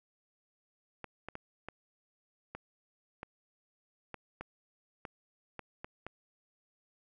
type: clicks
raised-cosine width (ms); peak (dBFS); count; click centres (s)
0.5; -26; 12; 1.043 / 1.286 / 1.354 / 1.686 / 2.55 / 3.231 / 4.143 / 4.41 / 5.052 / 5.593 / 5.845 / 6.066
effects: none